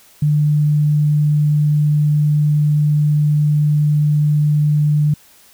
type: tone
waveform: sine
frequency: 149.2 Hz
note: D3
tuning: 28 cents sharp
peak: -11 dBFS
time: 0.22-5.14 s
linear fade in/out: 5 ms
effects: white hiss -48 dBFS RMS until 5.53 s